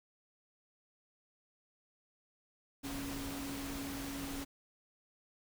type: tone in noise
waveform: sine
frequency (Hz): 277.2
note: C#4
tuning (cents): 0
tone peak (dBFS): -41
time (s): 2.83-4.45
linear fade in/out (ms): 20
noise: pink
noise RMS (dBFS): -44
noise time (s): 2.83-4.45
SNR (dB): 0
effects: none